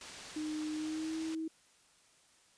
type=low-pass noise; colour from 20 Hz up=white; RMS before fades=-50 dBFS; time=0.01-1.35 s; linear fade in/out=2 ms; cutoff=6500 Hz; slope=12 dB/octave
type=tone with pitch glide; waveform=sine; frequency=307.4 to 320.5 Hz; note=D#4 to E4; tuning=-21 to -49 cents; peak=-35 dBFS; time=0.36-1.48 s; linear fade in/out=5 ms; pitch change=+72 cents; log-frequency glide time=0.74-1.17 s
effects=white hiss -66 dBFS RMS until 2.57 s + resampled to 22050 Hz